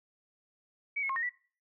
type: tone with pitch steps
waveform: sine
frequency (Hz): 2270 / 2180 / 1072 / 1852 / 1959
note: C#7 / C#7 / C6 / A#6 / B6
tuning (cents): +41 / -29 / +42 / -12 / -15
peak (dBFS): -30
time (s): 0.96-1.295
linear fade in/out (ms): 10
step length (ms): 67
effects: noise-tail reverb RT60 0.4 s tail -20 dB re dry